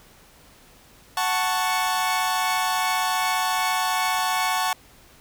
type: chord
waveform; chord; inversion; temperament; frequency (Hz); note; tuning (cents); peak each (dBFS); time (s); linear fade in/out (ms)
sawtooth; F# minor; none; equal; 740 / 880 / 1108.7; F#5 / A5 / C#6; 0 / 0 / 0; -22; 1.17-4.73; 2
effects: pink hiss -52 dBFS RMS until 5.2 s